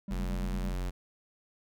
triangle tone with tremolo, 197.1 Hz, G3, 10 cents sharp, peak -32 dBFS, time 0.08-0.74 s, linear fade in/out 2 ms, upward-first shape sine, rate 9 Hz, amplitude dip 70%
square tone, 45.27 Hz, F#1, 37 cents flat, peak -32 dBFS, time 0.1-0.91 s, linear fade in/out 20 ms
effects none

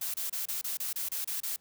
blue noise bursts, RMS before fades -34 dBFS, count 10, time 0.01-1.562 s, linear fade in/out 5 ms, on 130 ms, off 28 ms, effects pink hiss -69 dBFS RMS until 1.6 s + high-pass 80 Hz 12 dB/octave

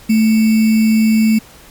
sine tone with sample-and-hold, 220 Hz, A3, in tune, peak -8 dBFS, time 0.09-1.39 s, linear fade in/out 10 ms, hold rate 2450 Hz, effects pink hiss -41 dBFS RMS until 1.7 s + MP3 96 kbps

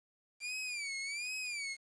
sawtooth tone with vibrato, 2349 Hz, D7, in tune, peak -34 dBFS, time 0.4-1.77 s, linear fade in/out 50 ms, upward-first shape sine, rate 1.3 Hz, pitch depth 140 cents each way, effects resampled to 22050 Hz + 10-bit

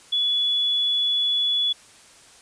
sine tone, 3413 Hz, G#7, 47 cents sharp, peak -19 dBFS, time 0.12-1.73 s, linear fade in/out 10 ms, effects white hiss -50 dBFS RMS until 2.41 s + resampled to 22050 Hz

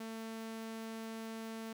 sawtooth tone, 223.8 Hz, A3, 30 cents sharp, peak -38 dBFS, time 0-1.73 s, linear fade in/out 5 ms, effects none

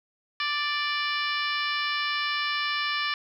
harmonic tone, 587.3 Hz, D5, in tune, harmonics 2 / 3 / 4 / 5 / 6 / 7 / 8 / 9, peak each -31 / -31 / -32 / -34 / -37 / -38 / -40 / -38 dBFS, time 0.4-3.14 s, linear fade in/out 2 ms, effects 10-bit

